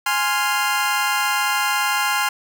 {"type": "chord", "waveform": "25% pulse", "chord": "F minor", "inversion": "first", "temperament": "equal", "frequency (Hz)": [830.6, 1046.5, 1396.9], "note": ["Ab5", "C6", "F6"], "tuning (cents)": [0, 0, 0], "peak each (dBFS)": -19, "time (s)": [0.06, 2.29], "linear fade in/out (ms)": 5, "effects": ["8-bit"]}